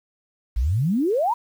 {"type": "exponential sweep", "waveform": "sine", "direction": "up", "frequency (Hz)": [50.9, 1000], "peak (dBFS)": -18, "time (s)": [0.56, 1.34], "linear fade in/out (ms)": 10, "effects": ["8-bit"]}